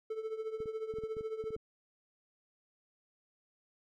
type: tone with tremolo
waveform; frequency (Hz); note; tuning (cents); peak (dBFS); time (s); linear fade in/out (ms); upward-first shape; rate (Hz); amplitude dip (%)
triangle; 440; A4; 0; -31; 0.1-1.56; 5; triangle; 14; 80
type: clicks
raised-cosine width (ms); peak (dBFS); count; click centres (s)
3; -35; 10; 0.604 / 0.658 / 0.939 / 0.986 / 1.037 / 1.168 / 1.209 / 1.44 / 1.506 / 1.564
effects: none